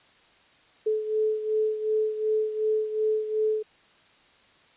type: beating tone pair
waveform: sine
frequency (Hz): 431.9 / 434.6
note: A4 / A4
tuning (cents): -32 / -21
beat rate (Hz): 2.7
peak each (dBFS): -24 / -30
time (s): 0.86-3.63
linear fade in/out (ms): 10
effects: white hiss -58 dBFS RMS until 4.76 s + resampled to 8000 Hz